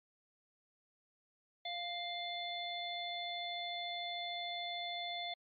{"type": "harmonic tone with a mistuned harmonic", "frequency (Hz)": 698.5, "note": "F5", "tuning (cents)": 0, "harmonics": [1, 3, 5, 6], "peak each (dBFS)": [-42, -46, -42, -51], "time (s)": [1.65, 5.34], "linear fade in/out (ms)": 5, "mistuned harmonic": 6, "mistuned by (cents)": 22, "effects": ["MP3 32 kbps"]}